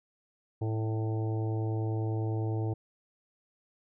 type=harmonic tone with a mistuned harmonic; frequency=110 Hz; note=A2; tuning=in tune; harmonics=1 / 3 / 4 / 5 / 6 / 7 / 8; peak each=-29 / -37 / -40 / -48 / -48 / -45 / -51 dBFS; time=0.61-2.74 s; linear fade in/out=10 ms; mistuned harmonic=8; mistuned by=+20 cents; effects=none

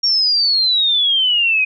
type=exponential sweep; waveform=sine; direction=down; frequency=5588 to 2489 Hz; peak=-12 dBFS; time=0.03-1.65 s; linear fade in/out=10 ms; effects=none

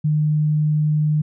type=tone; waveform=sine; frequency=151.9 Hz; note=D#3; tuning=41 cents flat; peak=-15 dBFS; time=0.04-1.22 s; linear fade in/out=10 ms; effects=none

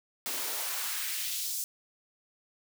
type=noise with high-pass filter sweep; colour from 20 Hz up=white; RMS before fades=-34 dBFS; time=0.26-1.64 s; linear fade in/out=0 ms; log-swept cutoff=250 to 6500 Hz; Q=1.2; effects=none

